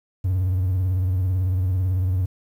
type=tone with vibrato; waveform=triangle; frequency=92.5 Hz; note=F#2; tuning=in tune; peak=-16 dBFS; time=0.24-2.26 s; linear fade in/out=10 ms; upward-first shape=triangle; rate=18 Hz; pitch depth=97 cents each way; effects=tanh soft clip ceiling -12 dBFS + 9-bit